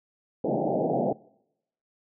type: band-pass noise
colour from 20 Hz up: white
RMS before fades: -26 dBFS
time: 0.44-1.13 s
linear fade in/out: 5 ms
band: 130 to 790 Hz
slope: 96 dB/octave
effects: noise-tail reverb RT60 0.8 s tail -23 dB re dry